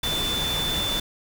sine tone in noise, 3520 Hz, A7, in tune, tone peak -25 dBFS, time 0.03-1 s, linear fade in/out 5 ms, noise pink, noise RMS -29 dBFS, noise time 0.03-1 s, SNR +1 dB, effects none

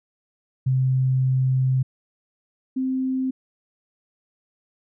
sine tone pair in turn, 130.4 / 260.8 Hz, C3 / C4, -5 / -5 cents, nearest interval octave, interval 1200 cents, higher second, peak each -17 / -21 dBFS, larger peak first, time 0.66-1.83 / 2.76-3.31 s, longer first, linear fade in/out 10 ms, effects none

